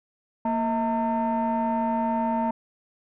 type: tone cluster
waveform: sine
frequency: 232 / 643 / 909 Hz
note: A#3 / E5 / A#5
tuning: -8 / -43 / -44 cents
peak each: -24 / -28 / -24 dBFS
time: 0.45-2.51 s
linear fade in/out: 5 ms
effects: tanh soft clip ceiling -18 dBFS